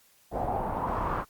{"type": "noise with low-pass filter sweep", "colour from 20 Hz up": "pink", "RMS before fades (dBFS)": -30, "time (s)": [0.31, 1.25], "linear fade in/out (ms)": 50, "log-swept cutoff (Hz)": [700, 1200], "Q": 4.8, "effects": ["white hiss -62 dBFS RMS until 1.29 s", "Opus 48 kbps"]}